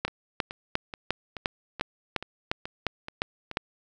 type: two click trains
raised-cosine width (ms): 0.3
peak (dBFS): -20 / -9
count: 9 / 11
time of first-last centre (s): 0.08-3.513 / 0.05-3.571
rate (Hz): 2.33 / 2.84
effects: none